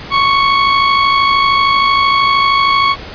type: tone with amplitude modulation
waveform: sawtooth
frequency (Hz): 1108.7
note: C#6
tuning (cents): 0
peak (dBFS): -3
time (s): 0.1-2.96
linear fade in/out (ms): 50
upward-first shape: sine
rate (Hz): 53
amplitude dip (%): 40
effects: pink hiss -29 dBFS RMS until 3.14 s + resampled to 11025 Hz